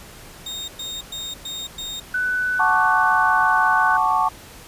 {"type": "tone bursts", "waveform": "35% pulse", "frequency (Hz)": 3698, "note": "A#7", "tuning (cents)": -15, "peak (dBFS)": -26, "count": 5, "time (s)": [0.46, 2], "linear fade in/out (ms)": 5, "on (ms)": 220, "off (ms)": 110}
{"type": "tone", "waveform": "sine", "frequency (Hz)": 1495, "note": "F#6", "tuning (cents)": 17, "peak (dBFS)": -19, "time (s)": [2.14, 3.97], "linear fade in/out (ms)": 5}
{"type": "chord", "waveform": "sine", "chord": "D major seventh", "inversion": "first", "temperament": "equal", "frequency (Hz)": [740, 880, 1108.7, 1174.7], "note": ["F#5", "A5", "C#6", "D6"], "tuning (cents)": [0, 0, 0, 0], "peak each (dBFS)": [-23, -20, -20, -25], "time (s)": [2.59, 4.29], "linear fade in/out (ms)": 10}
{"effects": ["pink hiss -42 dBFS RMS until 4.67 s", "resampled to 32000 Hz"]}